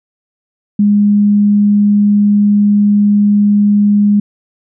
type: tone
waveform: sine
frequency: 205.6 Hz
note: G#3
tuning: 17 cents flat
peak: -6 dBFS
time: 0.79-4.2 s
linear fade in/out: 5 ms
effects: none